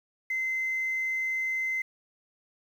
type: tone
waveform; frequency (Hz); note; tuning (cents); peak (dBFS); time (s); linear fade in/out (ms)
sine; 2064; C7; -24; -26; 0.3-1.82; 5
effects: tanh soft clip ceiling -22 dBFS + 9-bit